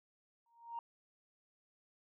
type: tone with exponential growth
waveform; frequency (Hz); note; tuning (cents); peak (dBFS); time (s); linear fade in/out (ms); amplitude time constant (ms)
sine; 932.3; A#5; 0; -36; 0.46-0.79; 2; 70
effects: tanh soft clip ceiling -34 dBFS